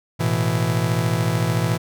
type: chord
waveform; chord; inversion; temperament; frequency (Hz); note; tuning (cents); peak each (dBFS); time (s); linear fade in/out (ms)
45% pulse; A suspended second; none; just; 110 / 123.75 / 165; A2 / B2 / E3; 0 / +4 / +2; -23; 0.19-1.78; 20
effects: none